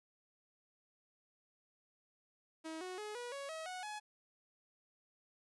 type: tone with pitch steps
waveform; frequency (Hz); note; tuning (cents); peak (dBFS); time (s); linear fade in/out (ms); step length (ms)
sawtooth; 320 / 367.6 / 422.2 / 485 / 557.2 / 640 / 735.2 / 844.5; D#4 / F#4 / G#4 / B4 / C#5 / D#5 / F#5 / G#5; +49 / -11 / +29 / -31 / +9 / +49 / -11 / +29; -39; 2.64-4; 20; 170
effects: resampled to 24000 Hz + 13-bit